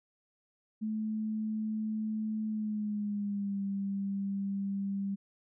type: tone with pitch glide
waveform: sine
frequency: 216.7 to 197.57 Hz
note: A3 to G3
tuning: -26 to +14 cents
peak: -31 dBFS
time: 0.81-5.16 s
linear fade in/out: 20 ms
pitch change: -160 cents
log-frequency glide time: 2.47-3.62 s
effects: none